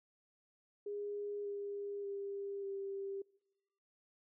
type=tone with pitch steps; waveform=sine; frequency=410 / 404.4 / 398.8 / 393.3 Hz; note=G#4 / G#4 / G4 / G4; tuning=-22 / -46 / +30 / +6 cents; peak=-39 dBFS; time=0.86-3.22 s; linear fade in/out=5 ms; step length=590 ms; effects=noise-tail reverb RT60 0.9 s tail -24 dB re dry